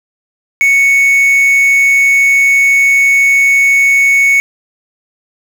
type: tone with quantisation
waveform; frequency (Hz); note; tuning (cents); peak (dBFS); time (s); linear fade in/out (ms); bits
triangle; 2217; C#7; 0; -4; 0.61-4.4; 0; 4
effects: none

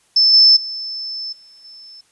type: tone with level steps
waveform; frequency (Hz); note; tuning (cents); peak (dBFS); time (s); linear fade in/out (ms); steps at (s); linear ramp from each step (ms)
sine; 5274; E8; 0; -9 / -6 / -24 / -43 / -37; 0.16-2.01; 5; 0.33 / 0.56 / 1.32 / 1.64; 10
effects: white hiss -58 dBFS RMS until 2.11 s + resampled to 24000 Hz

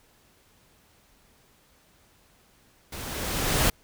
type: noise with level ramp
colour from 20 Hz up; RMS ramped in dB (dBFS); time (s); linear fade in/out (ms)
pink; -38 to -21; 2.92-3.7; 5
effects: pink hiss -61 dBFS RMS until 3.83 s

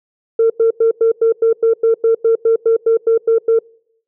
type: tone bursts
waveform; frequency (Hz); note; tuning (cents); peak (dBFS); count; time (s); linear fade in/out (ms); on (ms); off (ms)
sine; 454.1; A#4; -45; -7; 16; 0.39-3.59; 5; 110; 96
effects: noise-tail reverb RT60 0.7 s tail -26 dB re dry + tanh soft clip ceiling -5 dBFS

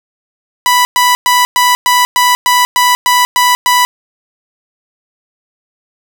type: tone bursts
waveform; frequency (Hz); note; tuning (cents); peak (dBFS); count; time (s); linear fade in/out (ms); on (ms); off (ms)
sawtooth; 987.8; B5; 0; -3; 11; 0.66-3.85; 0; 190; 110
effects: none

